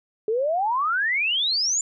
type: exponential sweep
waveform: sine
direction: up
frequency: 418.9 to 7220 Hz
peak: -20 dBFS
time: 0.28-1.81 s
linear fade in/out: 2 ms
effects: none